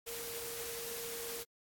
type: tone in noise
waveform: sine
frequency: 466.2 Hz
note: A#4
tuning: in tune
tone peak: -45 dBFS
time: 0.06-1.44 s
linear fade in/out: 20 ms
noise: white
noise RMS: -43 dBFS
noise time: 0.06-1.44 s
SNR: -5 dB
effects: AAC 64 kbps